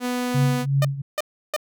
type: tone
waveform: sawtooth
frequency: 247.5 Hz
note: B3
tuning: 4 cents sharp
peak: -19 dBFS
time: 0-0.66 s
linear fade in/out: 50 ms
type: tone with tremolo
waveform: sine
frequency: 138.59 Hz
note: C#3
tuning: in tune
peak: -15 dBFS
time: 0.34-1.02 s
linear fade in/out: 10 ms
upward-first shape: triangle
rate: 2.8 Hz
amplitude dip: 85%
type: tone bursts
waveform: sawtooth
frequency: 606 Hz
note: D#5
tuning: 46 cents flat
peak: -17 dBFS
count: 3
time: 0.82-1.564 s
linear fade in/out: 2 ms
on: 28 ms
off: 330 ms
effects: none